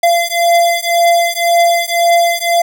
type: beating tone pair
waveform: square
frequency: 685 / 686.9 Hz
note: F5 / F5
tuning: -34 / -29 cents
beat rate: 1.9 Hz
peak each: -13 dBFS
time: 0.03-2.62 s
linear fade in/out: 5 ms
effects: none